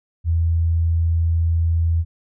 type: tone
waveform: sine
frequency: 83 Hz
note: E2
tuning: 12 cents sharp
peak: -15 dBFS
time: 0.24-2.05 s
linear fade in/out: 50 ms
effects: none